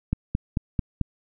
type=click train; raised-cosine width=5 ms; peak=-10 dBFS; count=5; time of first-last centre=0.13-1.013 s; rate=4.53 Hz; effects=none